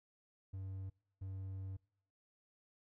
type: tone bursts at uneven times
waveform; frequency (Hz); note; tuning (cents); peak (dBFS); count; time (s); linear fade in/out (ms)
triangle; 95.7; G2; -41; -40; 2; 0.53-0.9 / 1.21-1.77; 10
effects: noise-tail reverb RT60 0.6 s tail -26 dB re dry